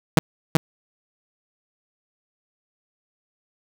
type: tone with echo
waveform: sawtooth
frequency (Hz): 160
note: D#3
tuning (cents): +49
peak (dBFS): -7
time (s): 0.17-0.19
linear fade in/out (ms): 0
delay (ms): 380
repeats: 1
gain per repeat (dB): -2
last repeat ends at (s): 0.57
effects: none